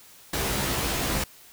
pink noise with comb filter, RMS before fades -27 dBFS, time 0.33-1.24 s, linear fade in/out 5 ms, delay 15 ms, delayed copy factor +0.85, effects white hiss -51 dBFS RMS until 1.52 s

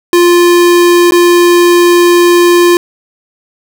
square tone with dropouts, 349.2 Hz, F4, in tune, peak -4 dBFS, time 0.13-2.77 s, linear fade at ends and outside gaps 1 ms, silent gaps 1.109-1.121 s, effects none

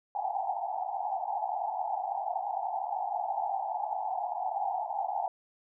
pink band-pass noise, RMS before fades -33 dBFS, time 0.15-5.28 s, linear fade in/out 2 ms, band 710 to 870 Hz, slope 96 dB/octave, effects none

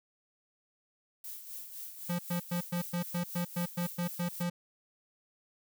violet noise with tremolo, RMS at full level -42 dBFS, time 1.24-4.43 s, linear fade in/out 2 ms, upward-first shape sine, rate 3.9 Hz, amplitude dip 55%
square tone bursts, 174.61 Hz, F3, in tune, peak -31 dBFS, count 12, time 2.09-4.5 s, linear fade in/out 10 ms, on 100 ms, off 110 ms
effects none

